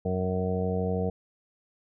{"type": "harmonic tone with a mistuned harmonic", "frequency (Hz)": 92.5, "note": "F#2", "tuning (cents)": 0, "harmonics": [1, 2, 3, 4, 5, 6, 7, 8], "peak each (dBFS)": [-31, -30, -42, -41, -30, -42, -36, -39], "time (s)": [0.05, 1.1], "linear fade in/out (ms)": 5, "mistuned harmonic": 8, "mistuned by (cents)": 16, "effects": []}